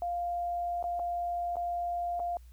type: tone with dropouts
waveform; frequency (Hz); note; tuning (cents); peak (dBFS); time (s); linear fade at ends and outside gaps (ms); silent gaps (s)
sine; 698.5; F5; 0; -30; 0.02-2.37; 1; 0.827-0.84 / 0.994-0.997 / 1.557-1.567 / 2.195-2.2
effects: added 60 Hz sine -49 dBFS peak until 2.52 s + white hiss -68 dBFS RMS until 2.52 s